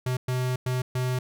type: tone bursts at uneven times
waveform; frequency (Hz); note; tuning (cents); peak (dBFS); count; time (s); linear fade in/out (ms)
square; 127; B2; +49; -25; 4; 0.06-0.17 / 0.28-0.56 / 0.66-0.82 / 0.95-1.19; 5
effects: none